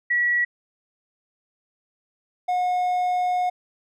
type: tone pair in turn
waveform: sine / triangle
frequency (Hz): 1932 / 723.7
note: B6 / F#5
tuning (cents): -39 / -39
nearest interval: octave + perfect fourth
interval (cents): 1700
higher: first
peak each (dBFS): -18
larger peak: neither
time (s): 0.1-0.45 / 2.48-3.5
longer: second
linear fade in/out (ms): 10
effects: none